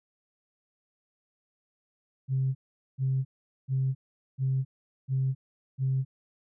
sine tone bursts, 132.6 Hz, C3, 23 cents sharp, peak -23 dBFS, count 6, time 2.28-6.05 s, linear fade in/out 50 ms, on 270 ms, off 430 ms, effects tanh soft clip ceiling -19 dBFS

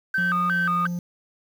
sine tone with vibrato, 1378 Hz, F6, 24 cents flat, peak -19 dBFS, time 0.14-0.87 s, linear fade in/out 5 ms, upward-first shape square, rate 2.8 Hz, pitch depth 200 cents each way
triangle tone with pitch glide, 178.6 to 174.82 Hz, F3 to F3, +39 to +2 cents, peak -23 dBFS, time 0.18-0.99 s, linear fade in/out 2 ms, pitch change -37 cents, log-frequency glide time 0.48-0.62 s
effects tanh soft clip ceiling -16 dBFS + 8-bit

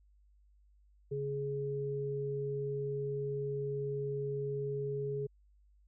sine tone pair together, 139.49 / 418 Hz, C#3 / G#4, +11 / +11 cents, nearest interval octave + perfect fifth, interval 1900 cents, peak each -38 / -35 dBFS, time 1.11-5.27 s, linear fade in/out 10 ms, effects added 50 Hz sine -62 dBFS peak until 5.87 s

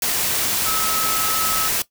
sine tone in noise, 1293 Hz, E6, 34 cents flat, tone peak -24 dBFS, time 0.66-1.68 s, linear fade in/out 2 ms, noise white, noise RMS -21 dBFS, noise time 0.02-1.82 s, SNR -6 dB, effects noise-tail reverb RT60 0.1 s tail -17 dB re dry

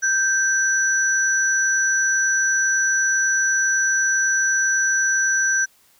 sine tone pair together, 1568 / 5910 Hz, G6 / F#8, 0 / -3 cents, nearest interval octave + major seventh, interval 2297 cents, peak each -18 / -21 dBFS, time 0.02-5.66 s, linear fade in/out 20 ms, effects white hiss -57 dBFS RMS until 5.99 s

